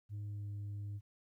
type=tone with pitch glide; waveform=sine; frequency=103.4 to 102.15 Hz; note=G#2 to G#2; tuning=-7 to -28 cents; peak=-37 dBFS; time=0.09-1.01 s; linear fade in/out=50 ms; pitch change=-21 cents; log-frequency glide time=0.25-0.48 s; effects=tanh soft clip ceiling -39 dBFS + 13-bit